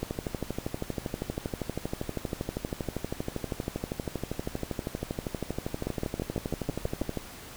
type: two click trains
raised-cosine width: 2 ms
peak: -17 / -16 dBFS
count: 91 / 8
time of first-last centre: 0.03-7.173 / 5.87-7.018 s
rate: 12.6 / 6.1 Hz
effects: pink hiss -45 dBFS RMS until 7.56 s